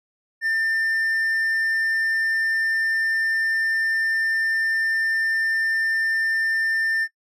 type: tone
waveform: triangle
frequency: 1795 Hz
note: A6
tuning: 34 cents sharp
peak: -18 dBFS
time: 0.41-7.08 s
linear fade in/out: 50 ms
effects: noise-tail reverb RT60 0.1 s tail -21 dB re dry + resampled to 32000 Hz